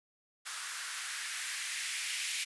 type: noise with band-pass filter sweep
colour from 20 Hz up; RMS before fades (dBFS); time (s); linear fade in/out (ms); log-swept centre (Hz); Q
violet; -38; 0.45-2.45; 20; 1300 to 2400; 2.4
effects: resampled to 24000 Hz